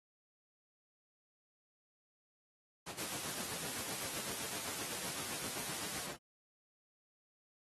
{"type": "noise with tremolo", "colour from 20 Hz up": "pink", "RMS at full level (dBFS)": -43, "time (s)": [2.86, 6.17], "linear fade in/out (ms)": 10, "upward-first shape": "sine", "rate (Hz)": 7.8, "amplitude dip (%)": 70}
{"type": "noise", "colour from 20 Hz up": "white", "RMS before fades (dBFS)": -43, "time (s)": [2.97, 6.08], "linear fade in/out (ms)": 20}
{"effects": ["high-pass 150 Hz 12 dB/octave", "AAC 32 kbps"]}